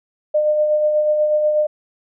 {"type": "tone with tremolo", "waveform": "sine", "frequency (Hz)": 605, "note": "D#5", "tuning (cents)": -49, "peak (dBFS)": -12, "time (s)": [0.34, 1.67], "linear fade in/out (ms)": 10, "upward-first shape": "sine", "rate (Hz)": 8.2, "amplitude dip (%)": 35, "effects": []}